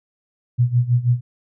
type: tone with tremolo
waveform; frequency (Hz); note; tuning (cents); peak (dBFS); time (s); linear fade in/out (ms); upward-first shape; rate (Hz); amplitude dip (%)
sine; 122; B2; -21; -11; 0.58-1.21; 20; sine; 6.2; 85
effects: none